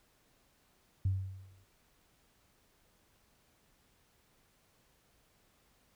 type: tone with exponential decay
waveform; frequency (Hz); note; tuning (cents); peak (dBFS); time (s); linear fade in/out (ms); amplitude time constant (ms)
sine; 95.2; F#2; +50; -25; 1.05-1.65; 5; 130
effects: tanh soft clip ceiling -22 dBFS + pink hiss -70 dBFS RMS until 5.95 s